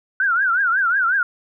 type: tone with vibrato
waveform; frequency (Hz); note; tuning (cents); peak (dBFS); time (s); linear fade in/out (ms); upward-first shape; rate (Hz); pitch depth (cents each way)
sine; 1480; F#6; 0; -15; 0.2-1.23; 2; triangle; 5.5; 200
effects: none